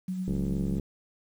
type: tone with tremolo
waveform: sine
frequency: 185 Hz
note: F#3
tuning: in tune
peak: -28 dBFS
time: 0.08-0.79 s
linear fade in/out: 5 ms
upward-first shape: sine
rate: 9.7 Hz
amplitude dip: 35%
type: click train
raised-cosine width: 3 ms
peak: -20 dBFS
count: 37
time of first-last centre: 0.28-0.797 s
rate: 69.6 Hz
effects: 9-bit